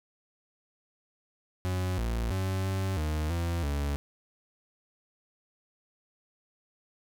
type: tone with pitch steps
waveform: 40% pulse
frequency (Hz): 91.9 / 57.3 / 94.9 / 95.7 / 76.8 / 85.2 / 71.6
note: F#2 / A#1 / F#2 / G2 / D#2 / F2 / D2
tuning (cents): -11 / -29 / +44 / -41 / -22 / -42 / -43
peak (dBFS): -27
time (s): 1.65-3.96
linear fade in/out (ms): 0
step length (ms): 330
effects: none